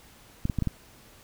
clicks, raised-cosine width 5 ms, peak -14 dBFS, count 5, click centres 0.454 / 0.498 / 0.587 / 0.623 / 0.673 s, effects pink hiss -54 dBFS RMS until 1.23 s

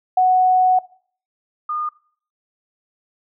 sine tone pair in turn, 740 / 1219.3 Hz, F#5 / D#6, 0 / -35 cents, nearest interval major sixth, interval 865 cents, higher second, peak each -11 / -21 dBFS, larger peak first, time 0.17-0.79 / 1.69-1.89 s, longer first, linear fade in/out 5 ms, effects noise-tail reverb RT60 0.5 s tail -20 dB re dry

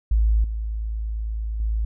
sine tone with level steps, 54.4 Hz, A1, 19 cents flat, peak -15 / -24 / -20 dBFS, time 0.11-1.85 s, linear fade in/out 5 ms, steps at 0.44 / 1.6 s, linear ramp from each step 2 ms, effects none

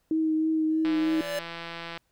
sine tone with vibrato, 316 Hz, D#4, 27 cents sharp, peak -22 dBFS, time 0.11-1.21 s, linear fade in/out 2 ms, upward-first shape triangle, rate 3.2 Hz, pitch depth 18 cents each way
square tone with exponential growth, 580 Hz, D5, 22 cents flat, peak -27 dBFS, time 0.7-1.39 s, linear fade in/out 2 ms, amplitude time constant 150 ms
click train, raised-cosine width 0.3 ms, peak -21 dBFS, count 190, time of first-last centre 0.85-1.975 s, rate 168 Hz
effects pink hiss -72 dBFS RMS until 2.11 s

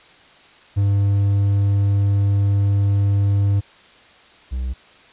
triangle tone pair in turn, 100 / 63.47 Hz, G2 / B1, +35 / +48 cents, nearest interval minor sixth, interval 787 cents, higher first, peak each -12 / -19 dBFS, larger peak first, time 0.76-3.61 / 4.51-4.74 s, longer first, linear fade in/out 20 ms, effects white hiss -48 dBFS RMS until 5.12 s + resampled to 8000 Hz

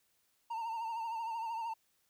triangle tone with vibrato, 910 Hz, A#5, 42 cents flat, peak -34 dBFS, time 0.5-1.74 s, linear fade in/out 10 ms, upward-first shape sine, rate 13 Hz, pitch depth 54 cents each way, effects white hiss -75 dBFS RMS until 2.09 s

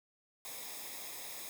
white noise with comb filter, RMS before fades -45 dBFS, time 0.45-1.49 s, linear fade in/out 0 ms, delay 0.68 ms, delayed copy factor -0.65, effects none

